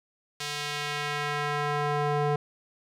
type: tone with band-pass filter sweep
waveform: square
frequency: 146.83 Hz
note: D3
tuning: in tune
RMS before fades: -29 dBFS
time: 0.4-2.36 s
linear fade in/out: 5 ms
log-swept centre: 4400 to 600 Hz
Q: 0.85
effects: none